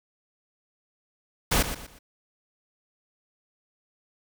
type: noise with echo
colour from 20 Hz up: pink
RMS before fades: -22 dBFS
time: 1.51-1.63 s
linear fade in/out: 10 ms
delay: 120 ms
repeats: 3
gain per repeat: -10 dB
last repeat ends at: 1.99 s
effects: none